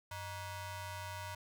sawtooth ring-modulated tone, 521 Hz, C5, 7 cents flat, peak -35 dBFS, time 0.11-1.35 s, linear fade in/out 5 ms, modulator 427 Hz, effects none

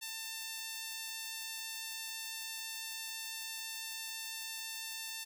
sawtooth tone with high-pass filter, 894 Hz, A5, 27 cents sharp, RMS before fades -43 dBFS, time 0.01-5.25 s, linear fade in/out 20 ms, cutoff 3200 Hz, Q 0.74, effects none

